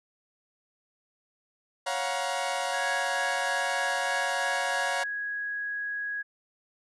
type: chord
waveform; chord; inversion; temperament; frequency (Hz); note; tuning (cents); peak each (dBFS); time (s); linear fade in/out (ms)
sawtooth; Gb major seventh; second; equal with one note detuned; 554.4 / 698.5 / 740 / 949.2; Db5 / F5 / Gb5 / Bb5; 0 / 0 / 0 / +31; -30; 1.86-5.04; 10
type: tone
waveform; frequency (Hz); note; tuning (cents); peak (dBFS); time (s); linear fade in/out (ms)
sine; 1660; G#6; -1; -30; 2.72-6.23; 20
effects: resampled to 24000 Hz